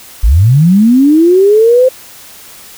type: linear sweep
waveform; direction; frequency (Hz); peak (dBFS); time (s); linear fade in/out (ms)
sine; up; 44.65 to 524; -3; 0.23-1.89; 10
effects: white hiss -34 dBFS RMS until 2.77 s